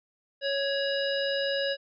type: harmonic tone with a mistuned harmonic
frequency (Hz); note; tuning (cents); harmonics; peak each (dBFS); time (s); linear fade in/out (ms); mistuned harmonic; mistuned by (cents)
554.4; C#5; 0; 1 / 3 / 5 / 7 / 9; -28 / -33 / -35 / -36 / -38; 0.41-1.77; 50; 5; +62
effects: none